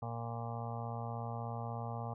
harmonic tone, 116.54 Hz, A#2, in tune, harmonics 1 / 2 / 4 / 5 / 6 / 7 / 8 / 9 / 10, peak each -40 / -48 / -49 / -50 / -47 / -46 / -54 / -51 / -52 dBFS, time 0.02-2.14 s, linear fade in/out 5 ms, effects none

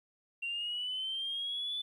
sine linear sweep, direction up, 2744 to 3500 Hz, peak -33 dBFS, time 0.42-1.82 s, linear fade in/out 10 ms, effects tanh soft clip ceiling -29 dBFS + 12-bit

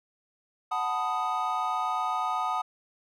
triangle chord, B dominant seventh, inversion second, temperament equal, 740 / 880 / 987.8 / 1244.5 Hz, F#5 / A5 / B5 / D#6, 0 / 0 / 0 / 0 cents, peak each -30 / -31 / -34 / -28 dBFS, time 0.71-2.62 s, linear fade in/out 10 ms, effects none

